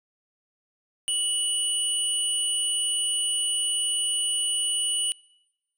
sine tone pair together, 2945 / 9304 Hz, F#7 / D9, -9 / -17 cents, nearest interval octave + minor sixth, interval 1992 cents, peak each -25 dBFS, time 1.08-5.12 s, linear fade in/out 0 ms, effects noise-tail reverb RT60 1.0 s tail -26 dB re dry + tanh soft clip ceiling -17 dBFS

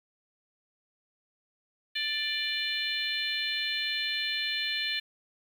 harmonic tone with a mistuned harmonic, 593 Hz, D5, 17 cents sharp, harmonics 3 / 4 / 5 / 6 / 7, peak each -35 / -35 / -35 / -35 / -35 dBFS, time 1.95-5 s, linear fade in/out 10 ms, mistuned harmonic 3, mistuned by -17 cents, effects 9-bit

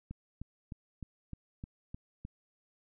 click train, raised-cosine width 5 ms, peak -29 dBFS, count 8, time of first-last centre 0.11-2.251 s, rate 3.27 Hz, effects none

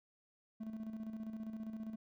triangle tone with tremolo, 220 Hz, A3, in tune, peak -38 dBFS, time 0.6-1.96 s, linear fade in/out 10 ms, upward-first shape square, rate 15 Hz, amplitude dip 50%, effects none

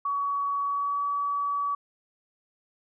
sine tone with pitch glide, 1129 to 1141.5 Hz, C#6 to D6, +31 to -50 cents, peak -25 dBFS, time 0.05-1.75 s, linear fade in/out 5 ms, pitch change +19 cents, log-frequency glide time 0.62-1.04 s, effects none

